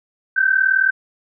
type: tone pair together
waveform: sine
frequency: 1528.7 / 1568 Hz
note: G6 / G6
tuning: -44 / 0 cents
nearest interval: unison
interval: 44 cents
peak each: -16 dBFS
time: 0.36-0.91 s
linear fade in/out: 10 ms
effects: none